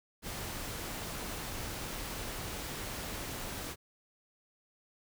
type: noise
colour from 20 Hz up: pink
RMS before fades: -40 dBFS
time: 0.22-3.76 s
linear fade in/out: 50 ms
effects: none